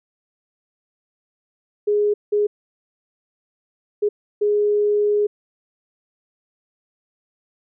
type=tone bursts at uneven times; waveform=sine; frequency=415.3 Hz; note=G#4; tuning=in tune; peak=-15 dBFS; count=4; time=1.87-2.14 / 2.32-2.47 / 4.02-4.09 / 4.41-5.27 s; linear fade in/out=10 ms; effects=none